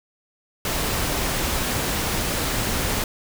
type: noise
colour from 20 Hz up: pink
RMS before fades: -24 dBFS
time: 0.65-3.04 s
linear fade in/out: 2 ms
effects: none